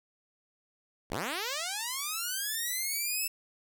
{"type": "linear sweep", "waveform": "5% pulse", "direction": "up", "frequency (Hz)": [41.39, 2650], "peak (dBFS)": -21, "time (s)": [1.1, 3.28], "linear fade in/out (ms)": 10, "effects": []}